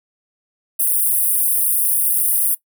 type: high-pass noise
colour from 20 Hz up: pink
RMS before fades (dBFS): -17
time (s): 0.79-2.55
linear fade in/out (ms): 10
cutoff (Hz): 9100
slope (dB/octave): 96
effects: noise-tail reverb RT60 0.1 s tail -19 dB re dry